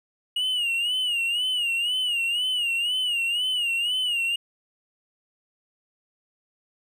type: tone with vibrato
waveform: triangle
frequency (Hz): 2879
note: F#7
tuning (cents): -48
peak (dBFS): -21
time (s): 0.36-4.36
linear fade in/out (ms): 5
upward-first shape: sine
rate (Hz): 2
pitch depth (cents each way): 100
effects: none